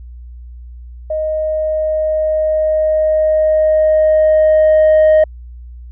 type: tone with level ramp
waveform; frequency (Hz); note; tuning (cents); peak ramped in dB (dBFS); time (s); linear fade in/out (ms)
sine; 622.3; D#5; 0; -15 to -3; 1.1-5.24; 5
effects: tanh soft clip ceiling -5 dBFS + added 60 Hz sine -30 dBFS peak until 5.91 s